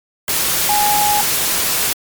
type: tone in noise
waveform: sine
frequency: 830.6 Hz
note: G#5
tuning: in tune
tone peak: -14 dBFS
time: 0.69-1.21 s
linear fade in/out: 2 ms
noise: white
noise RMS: -17 dBFS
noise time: 0.28-1.93 s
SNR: 0 dB
effects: MP3 96 kbps